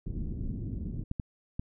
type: low-pass noise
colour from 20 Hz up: pink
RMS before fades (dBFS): -35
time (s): 0.06-1.04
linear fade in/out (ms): 5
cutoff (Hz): 270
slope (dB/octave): 24
type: clicks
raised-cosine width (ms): 5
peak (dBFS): -20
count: 3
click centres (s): 1.114 / 1.198 / 1.595
effects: none